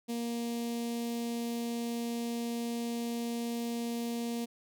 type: tone with notch filter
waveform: sawtooth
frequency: 234.8 Hz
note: A#3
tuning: 13 cents sharp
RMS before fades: -35 dBFS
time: 0.08-4.46 s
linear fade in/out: 20 ms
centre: 1400 Hz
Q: 0.56
effects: none